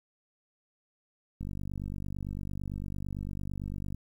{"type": "click train", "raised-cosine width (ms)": 5, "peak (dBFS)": -25, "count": 125, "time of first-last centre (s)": [1.41, 3.946], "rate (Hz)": 48.9, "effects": ["10-bit"]}